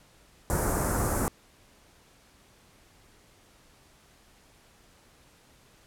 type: band-stop noise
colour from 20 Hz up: pink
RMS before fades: -27 dBFS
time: 0.5-1.28 s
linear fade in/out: 0 ms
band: 1500 to 7400 Hz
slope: 24 dB/octave
effects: pink hiss -59 dBFS RMS until 5.86 s + low-pass 12000 Hz 12 dB/octave